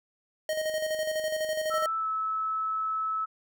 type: tone with tremolo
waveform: square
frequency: 624 Hz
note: D#5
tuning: 5 cents sharp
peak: -27 dBFS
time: 0.49-1.86 s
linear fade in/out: 2 ms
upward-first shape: square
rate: 12 Hz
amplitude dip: 45%
type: tone with pitch glide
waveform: sine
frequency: 1318.5 to 1301.1 Hz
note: E6 to E6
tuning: 0 to -23 cents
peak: -27 dBFS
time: 1.7-3.26 s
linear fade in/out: 20 ms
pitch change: -23 cents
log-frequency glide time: 1.97-2.07 s
effects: none